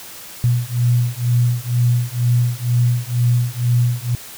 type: beating tone pair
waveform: sine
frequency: 120.1 / 122.2 Hz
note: B2 / B2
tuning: -48 / -18 cents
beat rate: 2.1 Hz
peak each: -17 dBFS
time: 0.44-4.15 s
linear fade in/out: 0 ms
effects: white hiss -36 dBFS RMS until 4.37 s